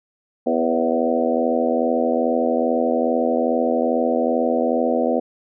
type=harmonic tone with a mistuned harmonic; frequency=82.41 Hz; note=E2; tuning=in tune; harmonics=3 / 4 / 5 / 6 / 7 / 8 / 9; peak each=-22 / -26 / -28 / -22 / -25 / -25 / -27 dBFS; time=0.46-5.2 s; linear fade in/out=10 ms; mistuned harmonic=7; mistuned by=-27 cents; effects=none